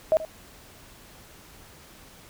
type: tone with echo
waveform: sine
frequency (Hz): 633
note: D#5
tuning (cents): +30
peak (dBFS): -16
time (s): 0.12-0.17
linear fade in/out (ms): 0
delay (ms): 80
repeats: 1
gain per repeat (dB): -15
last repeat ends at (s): 0.25
effects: pink hiss -50 dBFS RMS until 2.29 s